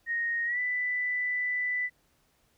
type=tone with pitch glide; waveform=sine; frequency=1864.7 to 1987 Hz; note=A#6 to B6; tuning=0 to +10 cents; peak=-27 dBFS; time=0.06-1.9 s; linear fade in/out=50 ms; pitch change=+110 cents; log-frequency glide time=0.45-0.59 s; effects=pink hiss -69 dBFS RMS until 2.57 s